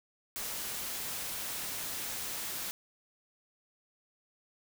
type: noise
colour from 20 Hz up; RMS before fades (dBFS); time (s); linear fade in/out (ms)
white; -38; 0.36-2.71; 0
effects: none